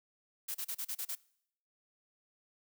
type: noise bursts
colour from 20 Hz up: blue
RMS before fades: -38 dBFS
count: 7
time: 0.48-1.153 s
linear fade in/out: 10 ms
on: 67 ms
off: 34 ms
effects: noise-tail reverb RT60 0.7 s tail -23 dB re dry